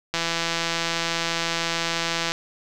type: click train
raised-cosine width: 0.2 ms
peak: -7 dBFS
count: 365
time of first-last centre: 0.14-2.32 s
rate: 167 Hz
effects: none